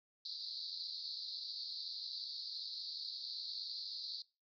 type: band-pass noise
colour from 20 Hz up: pink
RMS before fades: -45 dBFS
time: 0.25-4.22 s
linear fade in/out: 2 ms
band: 4000 to 4800 Hz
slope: 96 dB/octave
effects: noise-tail reverb RT60 0.3 s tail -22 dB re dry